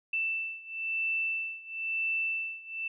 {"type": "beating tone pair", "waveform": "sine", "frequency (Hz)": [2660, 2661], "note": ["E7", "E7"], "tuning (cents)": [15, 16], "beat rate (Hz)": 1, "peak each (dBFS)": [-32, -34], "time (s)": [0.13, 2.88], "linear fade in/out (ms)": 5, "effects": []}